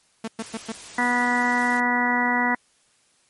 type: tone bursts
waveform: sawtooth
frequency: 224 Hz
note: A3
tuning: 31 cents sharp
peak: -23 dBFS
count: 4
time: 0.24-0.722 s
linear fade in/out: 5 ms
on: 38 ms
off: 110 ms
type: noise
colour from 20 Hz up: white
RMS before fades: -40 dBFS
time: 0.39-1.8 s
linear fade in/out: 5 ms
type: harmonic tone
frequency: 244.6 Hz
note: B3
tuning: 16 cents flat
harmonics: 1 / 2 / 3 / 4 / 5 / 6 / 7 / 8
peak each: -25 / -34 / -28 / -25 / -34 / -30 / -32 / -23 dBFS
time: 0.98-2.55 s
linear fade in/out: 5 ms
effects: white hiss -62 dBFS RMS until 3.29 s + MP3 48 kbps